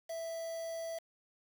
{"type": "tone with quantisation", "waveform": "triangle", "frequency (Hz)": 659.3, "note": "E5", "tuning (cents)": 0, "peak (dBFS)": -36, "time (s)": [0.09, 0.99], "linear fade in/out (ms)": 10, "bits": 8, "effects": []}